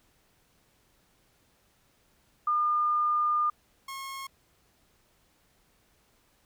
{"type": "tone pair in turn", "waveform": ["sine", "sawtooth"], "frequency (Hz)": [1210, 1083.7], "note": ["D#6", "C#6"], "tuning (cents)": [-49, -40], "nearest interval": "major second", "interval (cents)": 191, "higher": "first", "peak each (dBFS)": [-23, -33], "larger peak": "first", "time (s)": [[2.47, 3.5], [3.88, 4.27]], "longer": "first", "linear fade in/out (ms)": 5, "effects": ["pink hiss -67 dBFS RMS until 6.45 s"]}